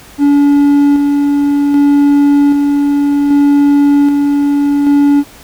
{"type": "tone with tremolo", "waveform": "triangle", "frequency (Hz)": 285.9, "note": "D4", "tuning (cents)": -46, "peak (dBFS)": -3, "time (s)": [0.18, 5.24], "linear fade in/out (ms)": 50, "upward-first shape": "square", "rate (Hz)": 0.64, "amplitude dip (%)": 30, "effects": ["pink hiss -37 dBFS RMS until 5.43 s"]}